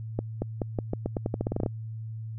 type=accelerating click train; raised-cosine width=2 ms; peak=-14 dBFS; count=16; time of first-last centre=0.19-1.662 s; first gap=230 ms; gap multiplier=0.86; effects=added 111 Hz sine -34 dBFS peak until 2.38 s